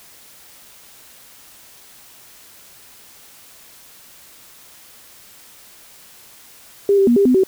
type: tone with pitch steps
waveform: sine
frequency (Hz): 400.5 / 390.8 / 238.7 / 398.6 / 252.9 / 379.5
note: G4 / G4 / A#3 / G4 / B3 / F#4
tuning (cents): +37 / -5 / +41 / +29 / +41 / +44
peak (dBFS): -10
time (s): 6.89-7.436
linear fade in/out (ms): 2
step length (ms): 91
effects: white hiss -45 dBFS RMS until 7.47 s